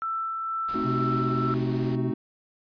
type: tone with tremolo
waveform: sine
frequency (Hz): 1329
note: E6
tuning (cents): +14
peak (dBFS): -26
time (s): 0.02-1.54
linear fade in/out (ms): 0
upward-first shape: sine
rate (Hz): 2.1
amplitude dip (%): 25
type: noise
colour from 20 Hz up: pink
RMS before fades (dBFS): -43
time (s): 0.68-1.96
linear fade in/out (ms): 10
type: chord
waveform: triangle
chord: A diminished seventh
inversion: none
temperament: equal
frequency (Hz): 220 / 261.6 / 311.1 / 370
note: A3 / C4 / Eb4 / Gb4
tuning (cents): 0 / 0 / 0 / 0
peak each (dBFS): -30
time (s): 0.74-2.14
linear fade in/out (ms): 5
type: harmonic tone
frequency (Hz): 128.8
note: C3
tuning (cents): -27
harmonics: 1 / 3 / 5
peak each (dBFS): -27 / -37 / -47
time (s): 0.84-2.12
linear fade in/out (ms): 20
effects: resampled to 11025 Hz